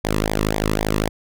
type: tone with flanger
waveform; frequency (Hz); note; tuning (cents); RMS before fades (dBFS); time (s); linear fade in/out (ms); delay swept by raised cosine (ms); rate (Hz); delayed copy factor
sawtooth; 52.6; G#1; +23; -21; 0.04-1.09; 5; 0.7 to 1.35; 3.8; -0.9
effects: none